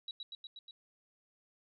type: tone with echo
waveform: sine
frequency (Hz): 3889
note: B7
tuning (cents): -27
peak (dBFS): -39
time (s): 0.08-0.11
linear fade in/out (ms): 2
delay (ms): 120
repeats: 5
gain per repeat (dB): -2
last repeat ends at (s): 0.71
effects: none